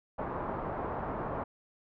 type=low-pass noise; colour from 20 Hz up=white; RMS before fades=-36 dBFS; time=0.18-1.44 s; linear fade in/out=10 ms; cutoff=1100 Hz; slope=24 dB/octave; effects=none